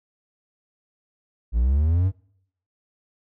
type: linear sweep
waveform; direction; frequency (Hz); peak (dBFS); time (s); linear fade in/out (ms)
triangle; up; 53.1 to 98; -15; 1.52-2.12; 50
effects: noise-tail reverb RT60 0.7 s tail -24 dB re dry